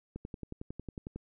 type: click train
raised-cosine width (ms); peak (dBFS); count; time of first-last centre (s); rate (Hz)
3; -27; 12; 0.16-1.16; 11
effects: none